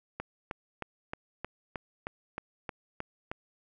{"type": "click train", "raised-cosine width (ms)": 0.5, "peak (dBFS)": -20, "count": 11, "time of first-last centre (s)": [0.2, 3.315], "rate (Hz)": 3.21, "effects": []}